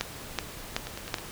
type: two click trains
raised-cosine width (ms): 0.2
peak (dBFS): -9 / -19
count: 4 / 4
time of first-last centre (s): 0.01-1.142 / 0.87-1.184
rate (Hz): 2.65 / 9.54
effects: pink hiss -42 dBFS RMS until 1.31 s